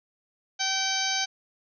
harmonic tone with a mistuned harmonic, 771 Hz, G5, 29 cents flat, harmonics 1 / 2 / 3 / 4 / 5 / 6 / 7 / 8, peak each -33 / -33 / -34 / -33 / -34 / -32 / -36 / -31 dBFS, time 0.59-1.26 s, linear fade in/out 20 ms, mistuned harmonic 4, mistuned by +19 cents, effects none

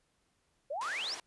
sine exponential sweep, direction up, 526 to 5920 Hz, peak -34 dBFS, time 0.7-1.15 s, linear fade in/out 10 ms
pink band-pass noise, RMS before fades -45 dBFS, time 0.81-1.2 s, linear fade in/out 2 ms, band 630 to 8200 Hz, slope 12 dB/octave
effects pink hiss -75 dBFS RMS until 1.26 s + resampled to 24000 Hz

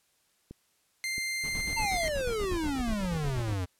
click train, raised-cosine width 3 ms, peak -30 dBFS, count 4, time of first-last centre 0.51-2.523 s, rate 1.49 Hz
sawtooth tone, 2093 Hz, C7, in tune, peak -27 dBFS, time 1.04-2.08 s, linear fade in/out 0 ms
brown noise with tremolo, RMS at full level -35 dBFS, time 1.43-3.55 s, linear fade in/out 20 ms, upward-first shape square, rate 8.3 Hz, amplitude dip 65%
square exponential sweep, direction down, 923 to 87.1 Hz, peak -30 dBFS, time 1.76-3.66 s, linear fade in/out 20 ms
effects white hiss -70 dBFS RMS until 3.79 s + low-pass 12000 Hz 12 dB/octave

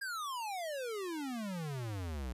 square exponential sweep, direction down, 1650 to 58.27 Hz, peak -38 dBFS, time 0.01-2.33 s, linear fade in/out 10 ms, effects resampled to 32000 Hz

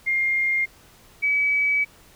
sine tone pair in turn, 2119 / 2284 Hz, C7 / D7, +21 / -49 cents, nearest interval minor second, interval 130 cents, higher second, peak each -19 / -18 dBFS, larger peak second, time 0.06-0.66 / 1.22-1.85 s, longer second, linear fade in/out 20 ms, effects pink hiss -52 dBFS RMS until 2.15 s

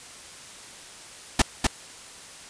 pink noise with echo, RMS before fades -17 dBFS, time 1.39-1.42 s, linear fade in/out 5 ms, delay 250 ms, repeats 1, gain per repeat -3 dB, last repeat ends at 1.67 s, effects white hiss -44 dBFS RMS until 2.49 s + resampled to 22050 Hz

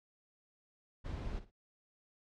brown noise with echo, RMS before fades -40 dBFS, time 1.04-1.4 s, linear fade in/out 20 ms, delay 56 ms, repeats 2, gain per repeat -13 dB, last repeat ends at 1.512 s, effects low-pass 5000 Hz 12 dB/octave

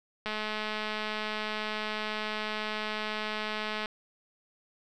click train, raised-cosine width 0.3 ms, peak -18 dBFS, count 771, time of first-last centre 0.26-3.858 s, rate 214 Hz, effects none

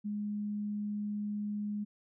sine tone, 207.7 Hz, G#3, in tune, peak -33 dBFS, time 0.04-1.85 s, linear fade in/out 20 ms, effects none

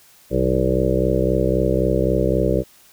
harmonic tone with a mistuned harmonic, 63.8 Hz, C2, 43 cents flat, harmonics 1 / 2 / 3 / 5 / 6 / 7 / 8 / 9, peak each -24 / -24 / -24 / -24 / -24 / -24 / -24 / -24 dBFS, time 0.3-2.64 s, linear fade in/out 50 ms, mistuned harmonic 1, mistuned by -99 cents, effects white hiss -51 dBFS RMS until 2.92 s

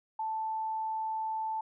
sine tone, 880 Hz, A5, in tune, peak -31 dBFS, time 0.19-1.61 s, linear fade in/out 5 ms, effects none

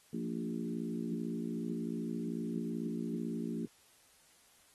harmonic tone with a mistuned harmonic, 58 Hz, A#1, 8 cents flat, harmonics 3 / 4 / 5 / 6 / 7, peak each -41 / -38 / -42 / -44 / -48 dBFS, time 0.13-3.66 s, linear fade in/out 5 ms, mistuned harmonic 4, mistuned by -34 cents, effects white hiss -65 dBFS RMS until 4.74 s + AAC 32 kbps

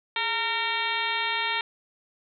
harmonic tone with a mistuned harmonic, 458.5 Hz, A#4, 29 cents flat, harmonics 1 / 2 / 3 / 4 / 5 / 6 / 7 / 8 / 9, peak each -42 / -31 / -35 / -32 / -31 / -35 / -34 / -33 / -41 dBFS, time 0.16-1.61 s, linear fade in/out 2 ms, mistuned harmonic 1, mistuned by -150 cents, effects none

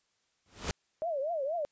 pink noise with exponential growth, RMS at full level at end -30 dBFS, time 0.46-0.71 s, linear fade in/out 1 ms, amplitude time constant 53 ms
sine tone with vibrato, 609 Hz, D#5, 37 cents flat, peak -30 dBFS, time 1.02-1.65 s, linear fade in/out 0 ms, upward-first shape triangle, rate 4.2 Hz, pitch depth 270 cents each way
effects white hiss -75 dBFS RMS until 1.71 s + resampled to 16000 Hz

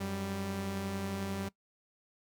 sawtooth tone pair together, 92.5 / 196 Hz, F#2 / G3, 0 / 0 cents, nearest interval octave + minor second, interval 1300 cents, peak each -36 / -32 dBFS, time 0-1.49 s, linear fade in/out 10 ms, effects noise-tail reverb RT60 0.1 s tail -20 dB re dry

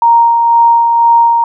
sine tone with tremolo, 932.3 Hz, A#5, in tune, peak -3 dBFS, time 0.02-1.44 s, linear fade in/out 2 ms, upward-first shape sine, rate 2 Hz, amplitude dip 35%, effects none

